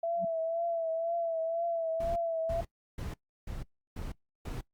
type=tone with vibrato; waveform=sine; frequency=665 Hz; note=E5; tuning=15 cents sharp; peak=-29 dBFS; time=0.03-2.61 s; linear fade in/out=5 ms; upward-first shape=triangle; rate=2 Hz; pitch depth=51 cents each way
type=tone with exponential growth; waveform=sine; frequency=187.7 Hz; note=F#3; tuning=25 cents sharp; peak=-33 dBFS; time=0.15-0.25 s; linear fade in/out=5 ms; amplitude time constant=21 ms
type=noise bursts; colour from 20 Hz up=brown; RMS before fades=-38 dBFS; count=6; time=2-4.61 s; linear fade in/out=5 ms; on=160 ms; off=330 ms
effects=noise-tail reverb RT60 0.1 s tail -21 dB re dry + Opus 48 kbps